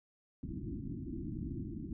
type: low-pass noise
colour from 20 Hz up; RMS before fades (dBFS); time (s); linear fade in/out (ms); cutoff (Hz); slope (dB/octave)
white; -41; 0.43-1.93; 2; 340; 96
effects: none